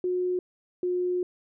sine tone pair in turn, 362.4 / 359.7 Hz, F#4 / F#4, -36 / -49 cents, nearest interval unison, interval 13 cents, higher first, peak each -24 dBFS, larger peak neither, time 0.04-0.39 / 0.83-1.23 s, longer second, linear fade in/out 2 ms, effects none

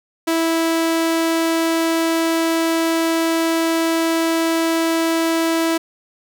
sawtooth tone, 328.3 Hz, E4, 7 cents flat, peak -12 dBFS, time 0.27-5.78 s, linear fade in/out 10 ms, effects none

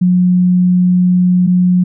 sine tone pair in turn, 180.4 / 180.4 Hz, F#3 / F#3, -44 / -44 cents, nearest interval unison, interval 0 cents, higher neither, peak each -7 dBFS, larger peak neither, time 0.01-1.47 / 1.47-1.84 s, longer first, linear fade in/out 10 ms, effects none

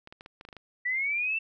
clicks, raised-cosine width 0.3 ms, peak -29 dBFS, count 9, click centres 0.074 / 0.125 / 0.209 / 0.261 / 0.411 / 0.451 / 0.488 / 0.528 / 0.567 s
sine linear sweep, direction up, 1940 to 2689 Hz, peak -26 dBFS, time 0.85-1.39 s, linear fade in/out 10 ms
effects none

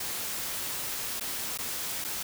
white noise with dropouts, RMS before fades -34 dBFS, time 0-2.23 s, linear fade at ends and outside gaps 5 ms, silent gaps 1.199-1.208 / 1.576-1.586 / 2.042-2.046 s, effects none

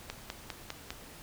click train, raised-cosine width 0.2 ms, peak -19 dBFS, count 5, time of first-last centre 0.1-0.905 s, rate 4.97 Hz, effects pink hiss -50 dBFS RMS until 1.22 s

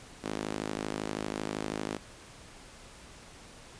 sawtooth tone with high-pass filter, 52.7 Hz, G#1, 26 cents sharp, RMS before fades -36 dBFS, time 0.23-1.98 s, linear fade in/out 20 ms, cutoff 270 Hz, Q 1.3, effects pink hiss -51 dBFS RMS until 3.79 s + resampled to 22050 Hz

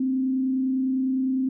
sine tone with frequency modulation, 261.6 Hz, C4, in tune, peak -21 dBFS, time 0-1.49 s, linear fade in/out 5 ms, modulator 29.9 Hz, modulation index 0.26, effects none

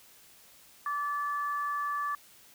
sine tone pair together, 1160 / 1734.8 Hz, D6 / A6, -22 / -25 cents, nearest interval perfect fifth, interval 697 cents, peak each -30 / -38 dBFS, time 0.86-2.15 s, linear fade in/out 2 ms, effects white hiss -57 dBFS RMS until 2.54 s

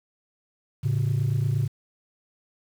sine tone pair together, 110.08 / 138.59 Hz, A2 / C#3, +1 / 0 cents, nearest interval major third, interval 399 cents, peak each -22 dBFS, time 0.83-1.68 s, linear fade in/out 20 ms, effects tanh soft clip ceiling -18 dBFS + 8-bit

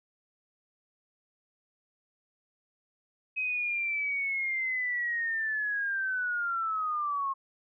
sine linear sweep, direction down, 2539 to 1074 Hz, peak -28 dBFS, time 3.36-7.34 s, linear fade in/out 20 ms, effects none

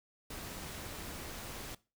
pink noise with amplitude modulation, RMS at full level -42 dBFS, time 0.3-1.75 s, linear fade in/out 5 ms, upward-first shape sine, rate 216 Hz, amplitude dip 50%, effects noise-tail reverb RT60 0.3 s tail -20 dB re dry

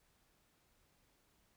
silence, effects pink hiss -74 dBFS RMS until 1.56 s

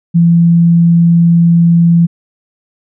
sine tone, 169.3 Hz, E3, 46 cents sharp, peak -4 dBFS, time 0.14-2.07 s, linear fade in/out 20 ms, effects none

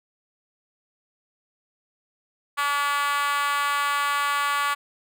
5% pulse tone with high-pass filter, 286 Hz, D4, 46 cents flat, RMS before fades -24 dBFS, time 2.57-4.75 s, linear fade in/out 20 ms, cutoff 1100 Hz, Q 4.4, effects none

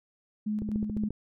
sine tone with tremolo, 211.8 Hz, G#3, 34 cents sharp, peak -27 dBFS, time 0.46-1.09 s, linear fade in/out 10 ms, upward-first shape square, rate 3.9 Hz, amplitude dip 35%
click train, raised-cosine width 3 ms, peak -22 dBFS, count 8, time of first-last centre 0.62-1.106 s, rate 14.4 Hz
effects none

